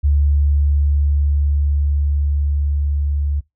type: tone with level ramp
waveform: sine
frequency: 72.1 Hz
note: D2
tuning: 31 cents flat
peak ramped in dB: -11 to -16 dBFS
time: 0.03-3.41 s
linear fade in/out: 20 ms
effects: noise-tail reverb RT60 0.2 s tail -24 dB re dry